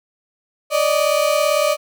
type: tone pair together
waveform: 35% pulse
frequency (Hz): 578.1 / 616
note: D5 / D#5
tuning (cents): -27 / -17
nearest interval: minor second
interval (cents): 110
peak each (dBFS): -16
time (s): 0.7-1.77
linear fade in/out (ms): 50
effects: none